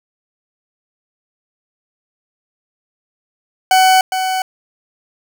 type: tone with echo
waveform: 40% pulse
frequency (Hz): 750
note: F#5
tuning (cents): +23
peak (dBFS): -7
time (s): 3.71-4.01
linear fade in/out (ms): 2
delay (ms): 410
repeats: 1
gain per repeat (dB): -8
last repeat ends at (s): 4.42
effects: none